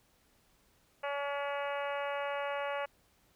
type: harmonic tone with a mistuned harmonic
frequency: 283.5 Hz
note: C#4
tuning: 39 cents sharp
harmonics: 2 / 3 / 4 / 5 / 6 / 7 / 8 / 9 / 10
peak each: -36 / -40 / -42 / -44 / -46 / -47 / -48 / -49 / -50 dBFS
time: 1.03-2.86 s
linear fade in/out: 10 ms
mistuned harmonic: 10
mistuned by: +17 cents
effects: pink hiss -69 dBFS RMS until 3.35 s